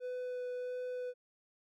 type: tone with vibrato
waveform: triangle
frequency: 498.6 Hz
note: B4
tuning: 16 cents sharp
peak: -35 dBFS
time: 0-1.14 s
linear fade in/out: 50 ms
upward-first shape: sine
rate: 1.5 Hz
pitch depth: 8 cents each way
effects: none